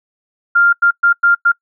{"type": "tone bursts at uneven times", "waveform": "sine", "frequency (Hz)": 1396.9, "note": "F6", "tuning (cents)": 0, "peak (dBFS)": -7, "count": 5, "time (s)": [[0.55, 0.73], [0.82, 0.91], [1.03, 1.13], [1.23, 1.35], [1.45, 1.52]], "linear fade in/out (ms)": 10, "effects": ["noise-tail reverb RT60 0.1 s tail -26 dB re dry"]}